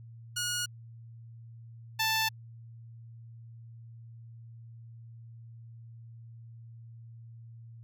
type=tone pair in turn; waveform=10% pulse; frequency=1445 / 882.8 Hz; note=F#6 / A5; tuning=-41 / +5 cents; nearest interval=major sixth; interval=854 cents; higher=first; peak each=-22 / -18 dBFS; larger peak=second; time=0.36-0.66 / 1.99-2.29 s; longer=neither; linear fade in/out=10 ms; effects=added 115 Hz sine -46 dBFS peak until 7.83 s